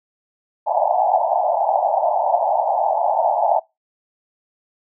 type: band-pass noise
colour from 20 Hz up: white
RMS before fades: -18 dBFS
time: 0.66-3.6 s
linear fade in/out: 20 ms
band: 600 to 890 Hz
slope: 96 dB/octave
effects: noise-tail reverb RT60 0.2 s tail -22 dB re dry